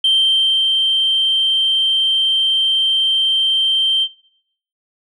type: tone with ADSR envelope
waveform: sine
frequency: 3136 Hz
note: G7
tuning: in tune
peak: -9 dBFS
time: 0.04-4.08 s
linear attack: 5 ms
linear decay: 590 ms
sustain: -3 dB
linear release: 55 ms
effects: noise-tail reverb RT60 0.7 s tail -19 dB re dry + tanh soft clip ceiling -8 dBFS